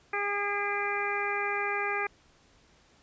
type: harmonic tone with a mistuned harmonic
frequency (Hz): 406.8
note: G#4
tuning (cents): -36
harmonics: 1 / 2 / 3 / 4 / 5 / 6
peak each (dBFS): -35 / -35 / -35 / -35 / -35 / -35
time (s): 0.13-2.07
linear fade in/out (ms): 5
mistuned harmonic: 6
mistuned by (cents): -38
effects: pink hiss -62 dBFS RMS until 3.02 s + resampled to 16000 Hz